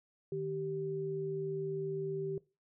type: tone pair together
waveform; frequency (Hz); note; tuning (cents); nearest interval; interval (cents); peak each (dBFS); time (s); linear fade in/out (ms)
sine; 154.02 / 389.1; D#3 / G4; -17 / -13; octave + major third; 1604; -40 / -35; 0.32-2.38; 2
effects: noise-tail reverb RT60 0.3 s tail -21 dB re dry